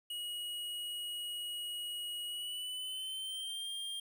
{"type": "tone with pitch glide", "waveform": "square", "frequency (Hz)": [2901, 3200], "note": ["F#7", "G7"], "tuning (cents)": [-35, 35], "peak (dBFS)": -39, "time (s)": [0.1, 4], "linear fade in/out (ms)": 5, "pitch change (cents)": 170, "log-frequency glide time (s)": [2.27, 3.68], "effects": ["11-bit"]}